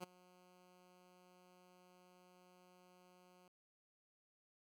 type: tone with ADSR envelope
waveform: 10% pulse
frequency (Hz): 180.9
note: F#3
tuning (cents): -39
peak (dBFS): -35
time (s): 0-3.48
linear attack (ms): 34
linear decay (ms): 12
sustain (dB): -22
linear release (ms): 3
effects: none